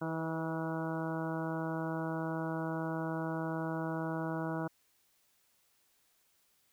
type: harmonic tone with a mistuned harmonic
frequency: 161.6 Hz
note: E3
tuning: 34 cents flat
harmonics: 1 / 2 / 3 / 4 / 5 / 6 / 7 / 8 / 9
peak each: -38 / -38 / -44 / -42 / -46 / -45 / -49 / -49 / -46 dBFS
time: 0.01-4.68 s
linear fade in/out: 10 ms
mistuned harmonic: 3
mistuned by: +24 cents
effects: white hiss -72 dBFS RMS until 6.72 s